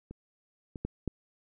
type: clicks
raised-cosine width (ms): 3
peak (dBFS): -30 / -27 / -19 / -18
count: 4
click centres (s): 0.11 / 0.758 / 0.85 / 1.077
effects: none